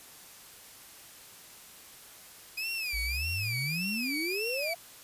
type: tone with vibrato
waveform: 30% pulse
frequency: 2480 Hz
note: D#7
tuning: 6 cents flat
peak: -29 dBFS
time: 2.57-4.74 s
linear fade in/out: 10 ms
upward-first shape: sine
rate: 1.7 Hz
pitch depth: 170 cents each way
type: exponential sweep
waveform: sine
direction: up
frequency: 50.2 to 698 Hz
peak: -33 dBFS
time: 2.93-4.75 s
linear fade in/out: 10 ms
effects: white hiss -51 dBFS RMS until 5.03 s + resampled to 32000 Hz